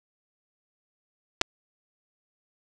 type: clicks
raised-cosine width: 0.2 ms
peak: -4 dBFS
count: 2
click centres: 1.413 / 1.416 s
effects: none